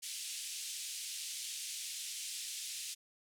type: band-pass noise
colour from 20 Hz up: white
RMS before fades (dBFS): -43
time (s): 0.02-2.95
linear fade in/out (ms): 20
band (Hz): 2600 to 9700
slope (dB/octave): 24
effects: none